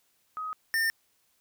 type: tone pair in turn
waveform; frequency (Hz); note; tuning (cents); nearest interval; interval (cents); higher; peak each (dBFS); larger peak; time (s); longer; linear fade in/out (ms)
sine / square; 1260 / 1808.8; D#6 / A6; +21 / +47; tritone; 626; second; -32 / -25; second; 0.37-0.53 / 0.74-0.9; neither; 0
effects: white hiss -70 dBFS RMS until 1.4 s